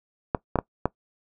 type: clicks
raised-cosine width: 1 ms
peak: -7 dBFS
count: 4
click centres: 0.348 / 0.557 / 0.588 / 0.856 s
effects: noise-tail reverb RT60 0.1 s tail -21 dB re dry